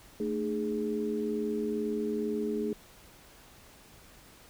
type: tone cluster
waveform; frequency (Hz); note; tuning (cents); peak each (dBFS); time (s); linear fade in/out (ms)
sine; 221.9 / 304.1 / 416.1; A3 / D#4 / G#4; +15 / -40 / +3; -33 / -36 / -32; 0.2-2.73; 2
effects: pink hiss -55 dBFS RMS until 4.49 s